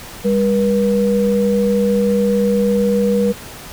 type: tone pair together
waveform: sine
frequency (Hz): 200.4 / 481.1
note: G3 / B4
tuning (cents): +38 / -45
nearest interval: octave + minor third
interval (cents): 1517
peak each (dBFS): -15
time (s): 0.24-3.33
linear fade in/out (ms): 20
effects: pink hiss -34 dBFS RMS until 3.72 s